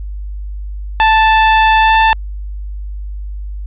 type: tone with pitch glide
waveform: sawtooth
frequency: 880 to 886.1 Hz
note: A5 to A5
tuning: 0 to +12 cents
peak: -3 dBFS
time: 1-2.13 s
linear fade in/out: 0 ms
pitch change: +12 cents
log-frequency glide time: 1.79-1.96 s
effects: added 50 Hz sine -21 dBFS peak until 3.66 s + resampled to 8000 Hz